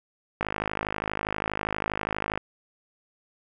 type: click train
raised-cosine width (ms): 0.5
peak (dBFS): -12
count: 104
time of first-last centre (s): 0.41-2.376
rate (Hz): 52.4
effects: none